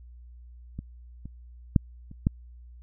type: clicks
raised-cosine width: 5 ms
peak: -22 / -27 / -6 / -30 / -9 dBFS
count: 5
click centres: 0.79 / 1.256 / 1.762 / 2.114 / 2.269 s
effects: added 60 Hz sine -45 dBFS peak until 2.82 s